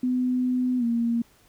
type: tone with pitch glide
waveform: sine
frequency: 251.8 to 233.6 Hz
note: B3 to A#3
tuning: +34 to +4 cents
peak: -21 dBFS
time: 0.03-1.22 s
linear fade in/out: 5 ms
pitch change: -130 cents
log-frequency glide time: 0.78-0.84 s
effects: pink hiss -59 dBFS RMS until 1.48 s